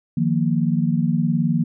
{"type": "chord", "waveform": "sine", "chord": "Eb suspended second", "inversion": "none", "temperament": "just", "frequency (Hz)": [155.56, 175.01, 233.3], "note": ["Eb3", "F3", "Bb3"], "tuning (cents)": [0, 4, 2], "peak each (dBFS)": -21, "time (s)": [0.17, 1.64], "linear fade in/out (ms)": 5, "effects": []}